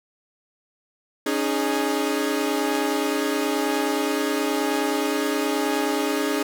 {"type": "chord", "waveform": "sawtooth", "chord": "C# suspended second", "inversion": "none", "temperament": "equal with one note detuned", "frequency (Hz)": [277.2, 306.7, 415.3], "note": ["C#4", "D#4", "G#4"], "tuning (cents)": [0, -25, 0], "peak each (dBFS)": -22, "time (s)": [1.26, 6.43], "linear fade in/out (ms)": 5, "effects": []}